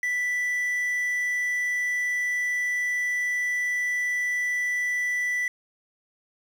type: tone with quantisation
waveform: triangle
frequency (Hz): 1975.5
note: B6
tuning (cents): 0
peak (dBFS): -22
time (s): 0.03-5.48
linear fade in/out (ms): 2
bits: 8
effects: none